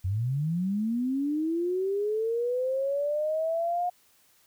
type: linear sweep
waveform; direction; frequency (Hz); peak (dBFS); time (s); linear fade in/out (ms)
sine; up; 87.31 to 719; -25; 0.04-3.9; 10
effects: white hiss -63 dBFS RMS until 4.46 s

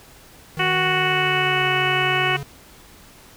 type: tone with pitch glide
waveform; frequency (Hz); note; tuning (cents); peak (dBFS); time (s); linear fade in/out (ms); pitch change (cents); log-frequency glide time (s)
square; 157.2 to 140.86; D#3 to C#3; +18 to +28; -29; 0.57-2.43; 0; -190; 0.79-1.71
type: harmonic tone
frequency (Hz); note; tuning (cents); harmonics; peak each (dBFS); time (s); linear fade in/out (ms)
370; F#4; 0; 1 / 2 / 3 / 4 / 5 / 6 / 7 / 8; -26 / -26 / -26 / -26 / -26 / -26 / -26 / -26; 0.59-2.37; 10
effects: pink hiss -47 dBFS RMS until 3.36 s

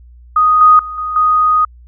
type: tone with level steps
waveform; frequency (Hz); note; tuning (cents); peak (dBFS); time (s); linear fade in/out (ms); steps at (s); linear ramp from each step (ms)
sine; 1244.5; D#6; 0; -7 / -3 / -22 / -17 / -8; 0.36-1.65; 5; 0.61 / 0.79 / 0.98 / 1.16; 2
effects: added 60 Hz sine -37 dBFS peak until 1.87 s

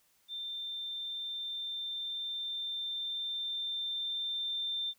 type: tone with level ramp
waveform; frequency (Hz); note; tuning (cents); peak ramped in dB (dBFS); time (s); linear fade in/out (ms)
sine; 3579; A7; +29; -37 to -32; 0.28-4.94; 50
effects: white hiss -70 dBFS RMS until 4.98 s

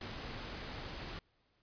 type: noise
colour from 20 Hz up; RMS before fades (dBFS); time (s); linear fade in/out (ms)
pink; -44; 0.01-1.19; 2
effects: pink hiss -75 dBFS RMS until 1.62 s + resampled to 11025 Hz

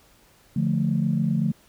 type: chord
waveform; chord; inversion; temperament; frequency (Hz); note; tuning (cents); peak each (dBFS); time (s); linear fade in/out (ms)
sine; D minor; none; equal; 146.83 / 174.61 / 220; D3 / F3 / A3; 0 / 0 / 0; -24 / -24 / -24; 0.56-1.52; 5
effects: tanh soft clip ceiling -11 dBFS + pink hiss -57 dBFS RMS until 1.68 s

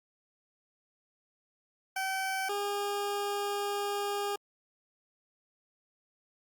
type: tone pair in turn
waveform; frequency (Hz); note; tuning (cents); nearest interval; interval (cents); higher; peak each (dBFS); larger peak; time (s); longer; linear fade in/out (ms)
20% pulse; 767 / 406.3; G5 / G#4; -38 / -38; major seventh; 1100; first; -26; neither; 1.96-2.49 / 2.49-4.36; second; 5
effects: Opus 48 kbps

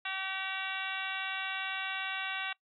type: harmonic tone with a mistuned harmonic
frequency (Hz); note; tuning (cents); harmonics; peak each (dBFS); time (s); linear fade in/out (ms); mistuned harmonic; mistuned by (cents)
382.5; G4; -42; 2 / 3 / 4 / 5 / 6 / 7 / 8 / 9 / 10; -43 / -43 / -40 / -43 / -42 / -39 / -51 / -44 / -47; 0.05-2.53; 5; 7; +45
effects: noise-tail reverb RT60 0.1 s tail -22 dB re dry

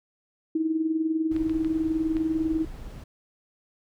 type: tone with tremolo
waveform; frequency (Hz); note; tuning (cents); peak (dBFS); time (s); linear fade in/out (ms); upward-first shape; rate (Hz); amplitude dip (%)
sine; 319.2; D#4; +44; -20; 0.55-2.65; 5; sine; 20; 60
type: noise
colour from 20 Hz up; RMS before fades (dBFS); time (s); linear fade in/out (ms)
brown; -39; 1.31-3.04; 5
type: clicks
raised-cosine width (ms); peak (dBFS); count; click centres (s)
0.3; -26; 4; 1.364 / 1.496 / 1.647 / 2.168
effects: none

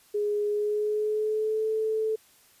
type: tone with pitch glide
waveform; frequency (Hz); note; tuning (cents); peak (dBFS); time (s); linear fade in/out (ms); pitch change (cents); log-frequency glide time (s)
sine; 415.3 to 437.7; G#4 to A4; 0 to -9; -24; 0.14-2.16; 10; +91; 0.49-1.68
effects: white hiss -59 dBFS RMS until 2.6 s + resampled to 32000 Hz

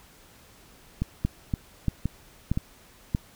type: two click trains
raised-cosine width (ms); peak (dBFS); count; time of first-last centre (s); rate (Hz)
5; -13 / -11; 4 / 4; 1.02-2.574 / 1.25-3.149; 1.93 / 1.58
effects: pink hiss -54 dBFS RMS until 3.35 s

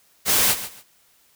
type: noise with echo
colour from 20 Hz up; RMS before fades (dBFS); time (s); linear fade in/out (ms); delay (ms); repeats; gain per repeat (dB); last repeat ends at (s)
white; -18; 0.25-0.56; 50; 140; 2; -13; 0.84
effects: white hiss -59 dBFS RMS until 1.35 s

